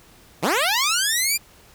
10% pulse linear sweep, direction up, 122.5 to 2432 Hz, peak -10 dBFS, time 0.42-1.38 s, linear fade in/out 20 ms, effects pink hiss -51 dBFS RMS until 1.74 s

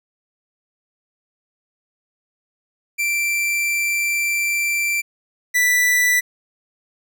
45% pulse tone pair in turn, 2349 / 1975.3 Hz, D7 / B6, 0 / 0 cents, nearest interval minor third, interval 300 cents, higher first, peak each -18 / -14 dBFS, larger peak second, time 2.98-5.02 / 5.54-6.21 s, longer first, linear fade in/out 20 ms, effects none

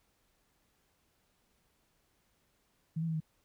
sine tone with pitch steps, 160.1 / 165.1 / 161 / 157.3 Hz, D#3 / E3 / E3 / D#3, +50 / +3 / -41 / +19 cents, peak -31 dBFS, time 2.96-3.204 s, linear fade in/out 10 ms, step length 61 ms, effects pink hiss -74 dBFS RMS until 3.44 s

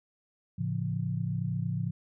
sine chord, A augmented, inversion none, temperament equal with one note detuned, 110 / 138.59 / 171.91 Hz, A2 / C#3 / E#3, 0 / 0 / -27 cents, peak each -33 dBFS, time 0.58-1.91 s, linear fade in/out 10 ms, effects none

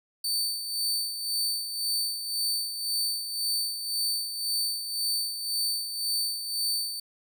sawtooth tone with tremolo, 4555 Hz, C#8, 46 cents sharp, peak -22 dBFS, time 0.24-7 s, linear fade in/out 5 ms, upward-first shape sine, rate 1.9 Hz, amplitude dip 60%, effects none

